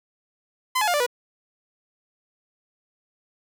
sawtooth tone with pitch steps, 1023 / 850.4 / 706.8 / 587.6 / 488.4 Hz, C6 / G#5 / F5 / D5 / B4, -39 / +41 / +21 / +1 / -19 cents, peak -16 dBFS, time 0.75-1.065 s, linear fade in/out 10 ms, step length 63 ms, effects none

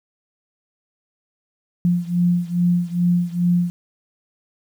sine beating tone pair, 174.61 / 177.01 Hz, F3 / F3, 0 / +24 cents, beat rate 2.4 Hz, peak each -18 / -20 dBFS, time 1.85-3.7 s, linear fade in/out 0 ms, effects 8-bit

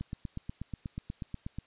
click train, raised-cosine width 5 ms, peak -24 dBFS, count 14, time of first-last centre 0.01-1.586 s, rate 8.25 Hz, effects white hiss -64 dBFS RMS until 1.66 s + resampled to 8000 Hz

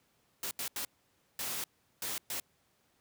white noise bursts at uneven times, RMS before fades -37 dBFS, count 6, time 0.43-0.51 / 0.59-0.68 / 0.76-0.85 / 1.39-1.64 / 2.02-2.18 / 2.3-2.4 s, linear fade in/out 2 ms, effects pink hiss -72 dBFS RMS until 3 s + high-pass 80 Hz 12 dB/octave

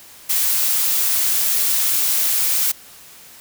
blue noise, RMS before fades -18 dBFS, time 0.29-2.72 s, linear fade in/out 10 ms, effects white hiss -43 dBFS RMS until 3.4 s

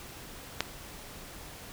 click, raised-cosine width 0.2 ms, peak -9 dBFS, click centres 0.606 s, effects pink hiss -46 dBFS RMS until 1.72 s

